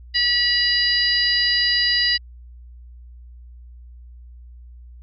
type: harmonic tone with a mistuned harmonic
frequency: 967 Hz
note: B5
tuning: 37 cents flat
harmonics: 2 / 3 / 4 / 5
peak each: -22 / -24 / -24 / -19 dBFS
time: 0.14-2.18 s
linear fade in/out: 20 ms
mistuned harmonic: 4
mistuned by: +42 cents
effects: added 60 Hz sine -39 dBFS peak until 5.02 s